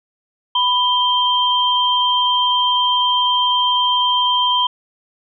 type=tone pair together; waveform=sine; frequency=992 / 3156 Hz; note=B5 / G7; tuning=+7 / +11 cents; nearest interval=octave + minor sixth; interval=2004 cents; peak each=-16 dBFS; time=0.55-4.67 s; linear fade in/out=5 ms; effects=none